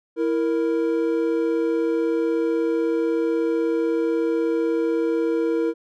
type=tone pair together; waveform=triangle; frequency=330 / 466.2 Hz; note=E4 / A#4; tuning=+2 / 0 cents; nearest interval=tritone; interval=598 cents; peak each=-20 dBFS; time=0.16-5.74 s; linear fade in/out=50 ms; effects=none